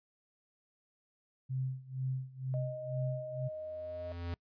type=tone with tremolo; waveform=sine; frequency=130.81 Hz; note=C3; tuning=in tune; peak=-31 dBFS; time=1.49-3.49 s; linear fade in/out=20 ms; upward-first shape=sine; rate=2.1 Hz; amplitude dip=90%
type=tone; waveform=sine; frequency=621 Hz; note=D#5; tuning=3 cents flat; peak=-39 dBFS; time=2.54-4.12 s; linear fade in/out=0 ms
type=tone with exponential growth; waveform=square; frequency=86.1 Hz; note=F2; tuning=24 cents flat; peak=-35 dBFS; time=3.32-4.34 s; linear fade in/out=0 ms; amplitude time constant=220 ms
effects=noise-tail reverb RT60 0.1 s tail -26 dB re dry + resampled to 11025 Hz